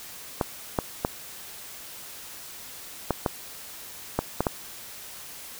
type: clicks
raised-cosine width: 1 ms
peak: -8 dBFS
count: 8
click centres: 0.412 / 0.788 / 1.049 / 3.107 / 3.262 / 4.19 / 4.406 / 4.468 s
effects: white hiss -42 dBFS RMS until 5.59 s